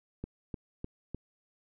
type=click train; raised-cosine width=3 ms; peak=-24 dBFS; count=4; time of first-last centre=0.24-1.146 s; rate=3.31 Hz; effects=none